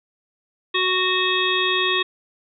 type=harmonic tone; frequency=370 Hz; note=F#4; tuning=in tune; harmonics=1 / 3 / 5 / 7 / 9 / 10; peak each=-25 / -25 / -25 / -25 / -25 / -25 dBFS; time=0.74-2.03 s; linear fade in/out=10 ms; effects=none